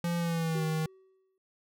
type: tone with pitch glide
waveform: square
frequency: 171.5 to 158.18 Hz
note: F3 to D#3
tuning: -31 to +29 cents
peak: -29 dBFS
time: 0.04-0.86 s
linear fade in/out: 2 ms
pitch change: -140 cents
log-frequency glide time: 0.18-0.64 s
type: tone with exponential decay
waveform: triangle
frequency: 379.4 Hz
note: F#4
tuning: 43 cents sharp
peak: -34 dBFS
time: 0.55-1.38 s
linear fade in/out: 2 ms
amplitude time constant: 180 ms
effects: none